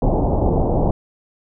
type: low-pass noise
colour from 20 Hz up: pink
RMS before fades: -17 dBFS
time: 0.02-0.91 s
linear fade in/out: 2 ms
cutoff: 870 Hz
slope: 48 dB/octave
effects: none